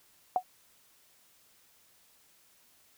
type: tone with exponential decay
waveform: sine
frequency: 735 Hz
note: F#5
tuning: 12 cents flat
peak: -19 dBFS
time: 0.36-0.43 s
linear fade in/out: 1 ms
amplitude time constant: 15 ms
effects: white hiss -64 dBFS RMS until 2.97 s